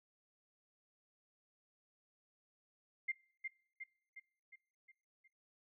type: tone with echo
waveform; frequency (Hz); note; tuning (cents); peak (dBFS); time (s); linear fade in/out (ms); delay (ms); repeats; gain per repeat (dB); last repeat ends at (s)
sine; 2101; C7; +7; -34; 3.08-3.12; 10; 360; 6; -5; 5.28
effects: noise-tail reverb RT60 0.7 s tail -24 dB re dry